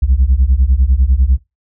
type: beating tone pair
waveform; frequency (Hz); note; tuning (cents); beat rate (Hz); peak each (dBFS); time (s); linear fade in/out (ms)
sine; 60 / 70; B1 / C#2; -49 / +18; 10; -10; 0.02-1.38; 10
effects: noise-tail reverb RT60 0.2 s tail -19 dB re dry + tanh soft clip ceiling -4 dBFS